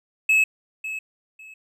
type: tone with echo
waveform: triangle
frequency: 2588 Hz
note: E7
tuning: 32 cents flat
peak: -13 dBFS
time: 0.29-0.44 s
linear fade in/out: 5 ms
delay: 550 ms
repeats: 2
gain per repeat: -13 dB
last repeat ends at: 1.54 s
effects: none